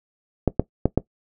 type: clicks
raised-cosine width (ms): 2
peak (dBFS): -3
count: 4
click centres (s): 0.477 / 0.596 / 0.856 / 0.976
effects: noise-tail reverb RT60 0.1 s tail -18 dB re dry